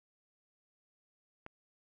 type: click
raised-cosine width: 0.5 ms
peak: -30 dBFS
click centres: 1.464 s
effects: none